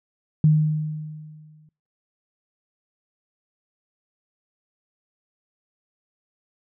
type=tone with exponential decay; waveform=sine; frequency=153.8 Hz; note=D#3; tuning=20 cents flat; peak=-11 dBFS; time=0.44-1.69 s; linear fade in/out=2 ms; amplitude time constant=270 ms; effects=noise-tail reverb RT60 0.4 s tail -26 dB re dry